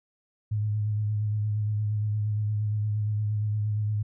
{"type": "tone with vibrato", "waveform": "sine", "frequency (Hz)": 105.7, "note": "G#2", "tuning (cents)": 31, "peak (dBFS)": -24, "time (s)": [0.51, 4.03], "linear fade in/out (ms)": 10, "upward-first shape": "sine", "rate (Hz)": 8.6, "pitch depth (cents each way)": 28, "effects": []}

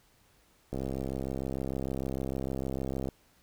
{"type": "click train", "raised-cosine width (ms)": 2, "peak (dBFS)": -21, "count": 158, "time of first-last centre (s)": [0.73, 3.087], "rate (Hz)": 66.6, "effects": ["pink hiss -65 dBFS RMS until 3.42 s"]}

